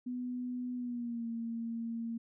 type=tone with pitch glide; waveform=sine; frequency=248.2 to 230.2 Hz; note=B3 to A#3; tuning=+9 to -22 cents; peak=-35 dBFS; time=0.06-2.18 s; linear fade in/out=10 ms; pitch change=-131 cents; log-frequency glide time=0.75-1.27 s; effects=none